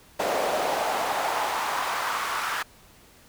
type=noise with high-pass filter sweep; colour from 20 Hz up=brown; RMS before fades=-27 dBFS; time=0.19-2.63 s; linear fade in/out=10 ms; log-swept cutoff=570 to 1300 Hz; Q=2.4; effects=pink hiss -54 dBFS RMS until 3.28 s